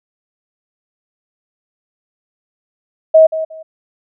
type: tone with echo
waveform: sine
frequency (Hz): 637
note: D#5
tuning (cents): +41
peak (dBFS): -3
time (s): 3.14-3.27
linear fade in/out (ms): 10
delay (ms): 180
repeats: 2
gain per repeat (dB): -13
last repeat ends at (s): 3.63
effects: none